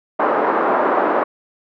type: band-pass noise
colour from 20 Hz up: white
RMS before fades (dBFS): -17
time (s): 0.19-1.24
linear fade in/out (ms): 10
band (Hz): 270 to 1200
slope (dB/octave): 24
effects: none